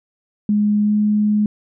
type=tone with pitch glide; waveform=sine; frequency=208.5 to 210.1 Hz; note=G#3 to G#3; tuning=+7 to +20 cents; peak=-13 dBFS; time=0.49-1.46 s; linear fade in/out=2 ms; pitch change=+13 cents; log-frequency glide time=0.83-0.92 s; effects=none